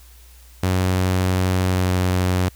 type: tone with pitch glide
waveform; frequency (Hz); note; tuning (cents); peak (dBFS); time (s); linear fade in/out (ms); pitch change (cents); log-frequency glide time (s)
sawtooth; 92.5 to 91.49; F#2 to F#2; 0 to -19; -13; 0.63-2.49; 5; -19; 1.67-1.93
effects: added 60 Hz sine -44 dBFS peak until 2.55 s + white hiss -51 dBFS RMS until 2.55 s